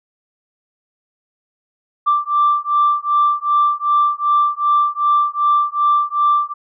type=beating tone pair; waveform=sine; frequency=1174.7 / 1177.3 Hz; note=D6 / D6; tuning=0 / +4 cents; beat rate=2.6 Hz; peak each=-15 dBFS; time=2.06-6.54 s; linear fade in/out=20 ms; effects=tanh soft clip ceiling -6 dBFS